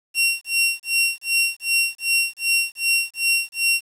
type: tone with tremolo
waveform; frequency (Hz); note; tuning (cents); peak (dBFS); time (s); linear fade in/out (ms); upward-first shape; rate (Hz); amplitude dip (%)
sawtooth; 2741; F7; -33; -12; 0.14-3.81; 50; sine; 2.6; 100
effects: resampled to 32000 Hz + 8-bit

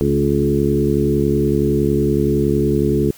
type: harmonic tone with a mistuned harmonic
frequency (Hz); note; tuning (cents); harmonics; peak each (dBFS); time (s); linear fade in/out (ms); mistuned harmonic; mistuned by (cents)
70.8; C#2; +37; 1 / 2 / 3 / 4 / 5 / 6; -24 / -20 / -21 / -22 / -19 / -20; 0.01-3.11; 0; 3; +26
effects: white hiss -44 dBFS RMS until 3.17 s

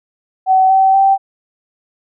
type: tone with pitch steps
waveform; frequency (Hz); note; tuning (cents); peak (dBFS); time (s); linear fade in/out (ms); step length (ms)
sine; 757 / 768 / 779.2; F#5 / G5 / G5; +39 / -36 / -11; -7; 0.46-1.18; 50; 240
effects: none

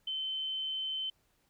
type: tone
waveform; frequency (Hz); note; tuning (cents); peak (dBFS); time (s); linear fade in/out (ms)
sine; 3074; G7; -35; -33; 0.07-1.1; 5
effects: pink hiss -73 dBFS RMS until 1.49 s

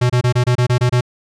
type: tone bursts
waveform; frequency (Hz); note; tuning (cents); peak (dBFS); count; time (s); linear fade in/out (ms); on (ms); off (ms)
square; 123.47; B2; 0; -12; 9; 0.01-1.01; 10; 88; 26
effects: low-pass 7000 Hz 12 dB/octave

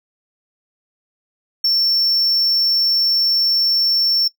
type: tone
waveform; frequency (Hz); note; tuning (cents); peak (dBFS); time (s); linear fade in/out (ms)
triangle; 5420; E8; +47; -12; 1.64-4.28; 5
effects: noise-tail reverb RT60 0.1 s tail -20 dB re dry

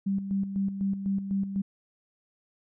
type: tone with tremolo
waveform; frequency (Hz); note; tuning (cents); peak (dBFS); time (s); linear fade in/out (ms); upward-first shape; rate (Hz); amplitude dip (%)
sine; 196; G3; 0; -24; 0.06-1.62; 10; square; 4; 60
effects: none

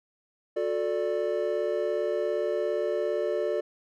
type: chord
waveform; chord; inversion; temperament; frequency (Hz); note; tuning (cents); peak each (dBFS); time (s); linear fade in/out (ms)
triangle; D major; first; equal with one note detuned; 362.6 / 440 / 587.3; F#4 / A4 / D5; -35 / 0 / 0; -29 / -28 / -27; 0.56-3.61; 10
effects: none

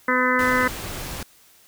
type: harmonic tone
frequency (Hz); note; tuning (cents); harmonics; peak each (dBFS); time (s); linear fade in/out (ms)
252.8; B3; +41; 1 / 2 / 4 / 5 / 6 / 7 / 8; -25 / -25 / -25 / -25 / -25 / -25 / -25; 0.08-0.68; 5
type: noise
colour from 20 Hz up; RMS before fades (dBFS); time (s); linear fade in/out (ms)
pink; -32; 0.39-1.23; 2
effects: white hiss -54 dBFS RMS until 1.67 s

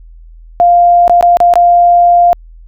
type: tone with dropouts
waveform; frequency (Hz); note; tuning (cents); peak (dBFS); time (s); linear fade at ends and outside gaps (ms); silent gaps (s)
sine; 698.5; F5; 0; -3; 0.6-2.33; 0; 1.079-1.096 / 1.21-1.226 / 1.37-1.403 / 1.538-1.556
effects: added 41 Hz sine -32 dBFS peak until 2.67 s

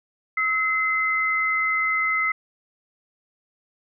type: tone pair together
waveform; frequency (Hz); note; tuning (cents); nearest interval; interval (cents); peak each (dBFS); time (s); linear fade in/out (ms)
sine; 1294.6 / 2055; E6 / C7; -32 / -32; minor sixth; 800; -25 / -21; 0.37-2.32; 5
effects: none

